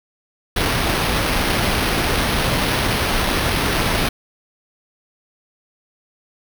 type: noise with sample-and-hold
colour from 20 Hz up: pink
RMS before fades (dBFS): -19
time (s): 0.56-4.09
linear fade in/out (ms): 5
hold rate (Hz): 7350
effects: none